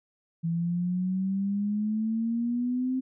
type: exponential sweep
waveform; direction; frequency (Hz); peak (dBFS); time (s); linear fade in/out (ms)
sine; up; 164.81 to 261.6; -25; 0.43-3.01; 20
effects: none